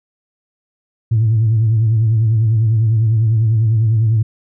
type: tone with vibrato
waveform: sine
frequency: 111.3 Hz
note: A2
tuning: 20 cents sharp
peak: -9 dBFS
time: 1.11-4.23 s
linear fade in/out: 10 ms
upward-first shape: sine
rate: 10 Hz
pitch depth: 74 cents each way
effects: tanh soft clip ceiling -7 dBFS